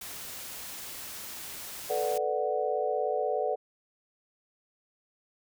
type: noise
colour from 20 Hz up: white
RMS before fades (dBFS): -41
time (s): 0.01-2.18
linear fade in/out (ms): 5
type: chord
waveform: sine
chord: B minor seventh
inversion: third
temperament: equal with one note detuned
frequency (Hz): 437.2 / 493.9 / 587.3 / 740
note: A4 / B4 / D5 / F#5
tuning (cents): -11 / 0 / 0 / 0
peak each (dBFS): -32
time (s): 1.89-3.56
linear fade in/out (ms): 20
effects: none